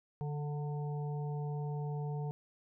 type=harmonic tone with a mistuned harmonic; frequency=146.83 Hz; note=D3; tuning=in tune; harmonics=1 / 3 / 5 / 6; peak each=-35 / -45 / -49 / -51 dBFS; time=0.21-2.31 s; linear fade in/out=0 ms; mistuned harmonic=6; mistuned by=+36 cents; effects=none